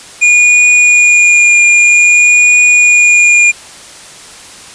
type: tone with vibrato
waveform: square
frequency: 2434 Hz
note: D#7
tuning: 39 cents flat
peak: -4 dBFS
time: 0.21-3.52 s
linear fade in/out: 20 ms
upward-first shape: triangle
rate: 0.52 Hz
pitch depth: 16 cents each way
effects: white hiss -32 dBFS RMS until 4.74 s + resampled to 22050 Hz